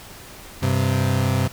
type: tone pair together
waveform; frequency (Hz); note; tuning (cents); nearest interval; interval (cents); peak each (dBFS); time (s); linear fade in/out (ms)
35% pulse; 97.46 / 130.1; G2 / C3; -10 / -9; perfect fourth; 501; -19; 0.62-1.48; 10
effects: pink hiss -41 dBFS RMS until 1.52 s